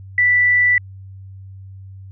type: tone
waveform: sine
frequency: 1972 Hz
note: B6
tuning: 3 cents flat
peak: -11 dBFS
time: 0.18-0.78 s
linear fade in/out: 2 ms
effects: added 96 Hz sine -34 dBFS peak until 2.11 s